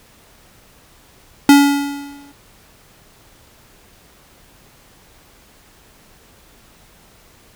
square tone with exponential decay, 283.4 Hz, C#4, 38 cents sharp, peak -4 dBFS, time 1.49-2.32 s, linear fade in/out 2 ms, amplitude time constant 180 ms, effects pink hiss -49 dBFS RMS until 7.55 s

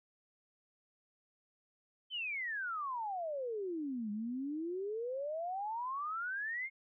sine exponential two-way sweep, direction down then up, 3136 to 203.5 to 2178 Hz, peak -36 dBFS, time 2.1-6.7 s, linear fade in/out 50 ms, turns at 4.11 s, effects none

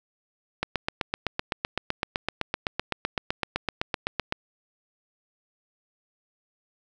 click train, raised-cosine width 0.3 ms, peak -9 dBFS, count 30, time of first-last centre 0.63-4.324 s, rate 7.85 Hz, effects none

